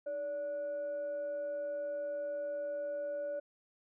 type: tone with frequency modulation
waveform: sine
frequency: 577 Hz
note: D5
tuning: 31 cents flat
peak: -35 dBFS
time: 0.06-3.4 s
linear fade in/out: 10 ms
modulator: 890 Hz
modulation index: 0.22
effects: none